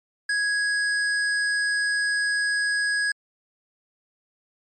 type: tone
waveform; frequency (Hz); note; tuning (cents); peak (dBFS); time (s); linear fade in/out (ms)
square; 1661.2; G#6; 0; -22; 0.29-3.12; 5
effects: MP3 48 kbps